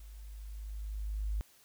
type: tone with level ramp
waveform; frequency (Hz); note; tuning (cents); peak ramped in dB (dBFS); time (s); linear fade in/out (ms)
sine; 51.91; G#1; 0; -47 to -30; 0-1.41; 0
effects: white hiss -63 dBFS RMS until 1.64 s